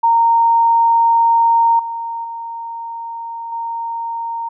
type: tone with level steps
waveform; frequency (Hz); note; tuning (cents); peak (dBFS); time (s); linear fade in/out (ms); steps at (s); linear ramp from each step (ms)
sine; 924; A#5; -16; -9 / -21 / -24 / -20; 0.03-4.49; 10; 1.79 / 2.24 / 3.52; 5
effects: none